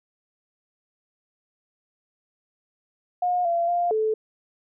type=tone with pitch steps; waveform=sine; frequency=717 / 683 / 699 / 435.8 Hz; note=F5 / F5 / F5 / A4; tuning=+45 / -39 / +1 / -17 cents; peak=-20 dBFS; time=3.22-4.14 s; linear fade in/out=5 ms; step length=230 ms; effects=none